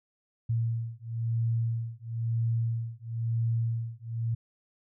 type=beating tone pair; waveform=sine; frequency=114.5 / 115.5 Hz; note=A#2 / A#2; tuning=-31 / -16 cents; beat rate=1 Hz; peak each=-30 dBFS; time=0.49-4.35 s; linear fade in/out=10 ms; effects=none